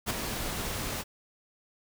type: noise with ADSR envelope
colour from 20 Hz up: pink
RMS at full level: -27 dBFS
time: 0.06-1.04 s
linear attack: 39 ms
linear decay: 14 ms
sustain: -7 dB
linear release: 37 ms
effects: none